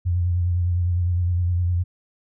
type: tone with vibrato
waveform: sine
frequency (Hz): 88.1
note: F2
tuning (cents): +16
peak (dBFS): -18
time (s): 0.05-1.84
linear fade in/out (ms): 20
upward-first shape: triangle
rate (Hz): 9.8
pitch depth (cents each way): 51
effects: none